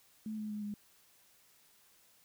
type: tone with pitch steps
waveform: sine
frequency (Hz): 216.8 / 213.3 / 209.9 / 206.5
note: A3 / G#3 / G#3 / G#3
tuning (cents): -25 / +46 / +19 / -10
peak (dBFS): -37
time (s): 0.26-0.74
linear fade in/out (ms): 2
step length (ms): 120
effects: white hiss -66 dBFS RMS until 2.24 s